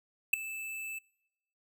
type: tone with ADSR envelope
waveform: square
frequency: 2632 Hz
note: E7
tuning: 3 cents flat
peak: -18 dBFS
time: 0.33-0.99 s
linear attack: 7 ms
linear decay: 5 ms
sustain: -20 dB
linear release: 9 ms
effects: noise-tail reverb RT60 0.9 s tail -26 dB re dry